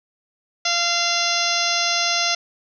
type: harmonic tone with a mistuned harmonic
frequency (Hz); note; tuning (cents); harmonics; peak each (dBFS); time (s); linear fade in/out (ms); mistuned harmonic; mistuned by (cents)
690; F5; -21; 1 / 2 / 3 / 4 / 5 / 6 / 7 / 8 / 9; -27 / -27 / -27 / -27 / -27 / -27 / -27 / -27 / -27; 0.65-2.35; 5; 7; +41
effects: none